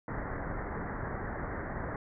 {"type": "low-pass noise", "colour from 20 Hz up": "pink", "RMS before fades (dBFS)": -37, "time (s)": [0.08, 1.96], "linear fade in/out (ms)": 2, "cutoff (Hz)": 2000, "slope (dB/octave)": 96, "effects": []}